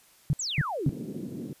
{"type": "tone bursts", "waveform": "sine", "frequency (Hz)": 144.8, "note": "D3", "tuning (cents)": -24, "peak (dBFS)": -20, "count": 3, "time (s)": [0.3, 0.893], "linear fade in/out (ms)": 0, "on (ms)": 31, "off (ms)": 250}
{"type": "exponential sweep", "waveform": "sine", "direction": "down", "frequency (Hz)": [8170, 233.1], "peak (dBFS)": -29, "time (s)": [0.39, 0.89], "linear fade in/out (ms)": 5}
{"type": "band-pass noise", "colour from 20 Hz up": "pink", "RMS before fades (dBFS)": -37, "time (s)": [0.86, 1.53], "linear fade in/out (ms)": 2, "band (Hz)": [160, 340], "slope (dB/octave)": 24}
{"effects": ["white hiss -59 dBFS RMS until 1.6 s", "resampled to 32000 Hz"]}